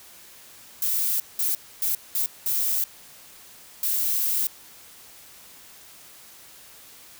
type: noise bursts at uneven times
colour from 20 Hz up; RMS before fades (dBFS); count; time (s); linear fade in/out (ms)
violet; -24; 6; 0.82-1.2 / 1.39-1.55 / 1.82-1.95 / 2.15-2.26 / 2.46-2.84 / 3.83-4.47; 2
effects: white hiss -48 dBFS RMS until 7.19 s